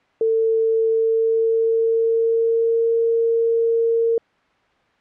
sine tone with pitch glide, 448.4 to 459.1 Hz, A4 to A#4, +33 to -26 cents, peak -15 dBFS, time 0.21-4.18 s, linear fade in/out 2 ms, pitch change +41 cents, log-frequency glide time 0.83-2.91 s, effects white hiss -59 dBFS RMS until 5 s + low-pass 2000 Hz 12 dB/octave

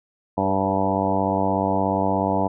harmonic tone with a mistuned harmonic, 96.8 Hz, G2, 21 cents flat, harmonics 1 / 2 / 3 / 4 / 5 / 6 / 7 / 8 / 9 / 10, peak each -30 / -26 / -27 / -32 / -29 / -29 / -26 / -30 / -26 / -30 dBFS, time 0.37-2.48 s, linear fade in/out 10 ms, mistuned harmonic 5, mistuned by +17 cents, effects none

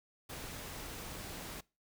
pink noise, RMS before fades -45 dBFS, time 0.29-1.61 s, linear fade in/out 10 ms, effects noise-tail reverb RT60 0.3 s tail -24 dB re dry

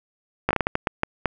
slowing click train, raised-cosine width 0.5 ms, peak -5 dBFS, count 10, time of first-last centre 0.49-1.257 s, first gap 17 ms, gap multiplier 1.38, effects none

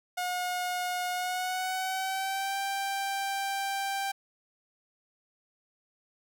sawtooth tone with pitch glide, 721 to 786.3 Hz, F#5 to G5, -45 to +5 cents, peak -26 dBFS, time 0.17-4.12 s, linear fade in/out 10 ms, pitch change +150 cents, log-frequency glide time 1.12-2.57 s, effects none

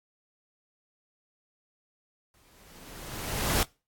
pink noise with exponential growth, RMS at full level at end -24 dBFS, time 2.34-3.63 s, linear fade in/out 1 ms, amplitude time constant 280 ms, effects noise-tail reverb RT60 0.3 s tail -24 dB re dry + AAC 64 kbps

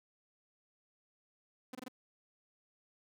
sawtooth tone bursts, 254.4 Hz, C4, 48 cents flat, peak -38 dBFS, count 4, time 1.73-1.883 s, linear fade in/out 5 ms, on 21 ms, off 23 ms, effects none

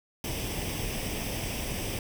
pink noise with comb filter, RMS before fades -33 dBFS, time 0.24-1.99 s, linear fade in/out 2 ms, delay 0.36 ms, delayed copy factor +0.65, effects none

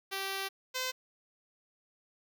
5% pulse tone pair in turn, 388.8 / 513 Hz, G4 / C5, -14 / -34 cents, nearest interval perfect fourth, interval 480 cents, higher second, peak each -23 / -21 dBFS, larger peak second, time 0.11-0.49 / 0.74-0.92 s, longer first, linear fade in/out 20 ms, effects none

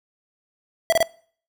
square tone bursts, 659.3 Hz, E5, in tune, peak -15 dBFS, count 3, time 0.9-1.028 s, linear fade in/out 0 ms, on 24 ms, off 28 ms, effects noise-tail reverb RT60 0.5 s tail -23 dB re dry

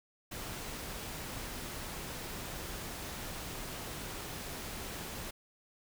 pink noise, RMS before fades -42 dBFS, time 0.31-5.31 s, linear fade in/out 10 ms, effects none

